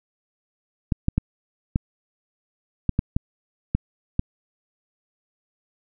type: clicks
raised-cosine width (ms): 5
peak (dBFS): -7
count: 9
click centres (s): 0.922 / 1.084 / 1.18 / 1.759 / 2.893 / 2.991 / 3.165 / 3.75 / 4.194
effects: none